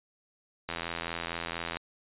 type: click train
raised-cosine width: 0.3 ms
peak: -17 dBFS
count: 92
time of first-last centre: 0.69-1.769 s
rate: 84.3 Hz
effects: resampled to 8000 Hz